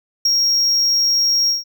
triangle tone with ADSR envelope, 5588 Hz, F8, in tune, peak -10 dBFS, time 0.25-1.64 s, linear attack 6 ms, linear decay 22 ms, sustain -2 dB, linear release 150 ms, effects none

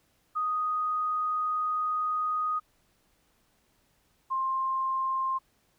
sine tone pair in turn, 1244.5 / 1056.3 Hz, D#6 / C6, 0 / +16 cents, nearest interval minor third, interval 284 cents, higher first, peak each -26 dBFS, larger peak neither, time 0.35-2.6 / 4.3-5.39 s, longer first, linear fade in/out 20 ms, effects pink hiss -69 dBFS RMS until 5.78 s

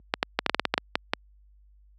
clicks, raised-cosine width 0.3 ms, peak -5 dBFS, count 12, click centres 0.139 / 0.229 / 0.39 / 0.463 / 0.496 / 0.546 / 0.596 / 0.653 / 0.74 / 0.779 / 0.955 / 1.135 s, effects added 50 Hz sine -30 dBFS peak until 1.98 s + high-pass 200 Hz 12 dB/octave

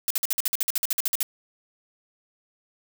blue noise bursts, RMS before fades -24 dBFS, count 16, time 0.08-1.229 s, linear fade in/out 0 ms, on 24 ms, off 51 ms, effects none

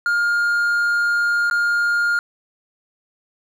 triangle tone with dropouts, 1413 Hz, F6, 20 cents sharp, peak -14 dBFS, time 0.06-2.19 s, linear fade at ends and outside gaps 1 ms, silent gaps 1.499-1.511 s, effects none

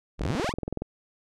sawtooth exponential sweep, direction up, 33 to 1258 Hz, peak -23 dBFS, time 0.18-0.53 s, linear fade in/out 50 ms
click train, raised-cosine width 2 ms, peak -17 dBFS, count 14, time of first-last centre 0.21-0.82 s, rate 21.3 Hz
effects low-pass 7000 Hz 12 dB/octave

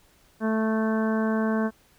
harmonic tone, 220 Hz, A3, in tune, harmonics 1 / 2 / 3 / 4 / 5 / 6 / 7 / 8, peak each -23 / -30 / -32 / -38 / -35 / -45 / -35 / -44 dBFS, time 0.4-1.71 s, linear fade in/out 50 ms, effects pink hiss -60 dBFS RMS until 1.98 s

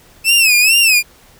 sawtooth tone with vibrato, 2597 Hz, E7, 26 cents flat, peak -5 dBFS, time 0.24-1.03 s, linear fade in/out 50 ms, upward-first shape sine, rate 2.3 Hz, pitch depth 130 cents each way, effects pink hiss -46 dBFS RMS until 1.39 s

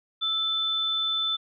sine tone pair together, 1318.5 / 3520 Hz, E6 / A7, 0 / 0 cents, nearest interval octave + perfect fourth, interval 1700 cents, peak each -35 / -24 dBFS, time 0.21-1.37 s, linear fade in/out 20 ms, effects none

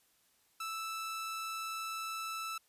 sawtooth tone, 1318.5 Hz, E6, in tune, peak -34 dBFS, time 0.6-2.58 s, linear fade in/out 5 ms, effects white hiss -71 dBFS RMS until 2.68 s + resampled to 32000 Hz

